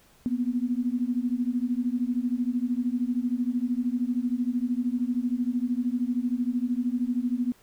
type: beating tone pair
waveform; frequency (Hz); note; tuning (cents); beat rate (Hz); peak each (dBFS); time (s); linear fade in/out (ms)
sine; 239.1 / 252.1; A#3 / B3; +44 / +36; 13; -27; 0.26-7.52; 0
effects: pink hiss -59 dBFS RMS until 7.62 s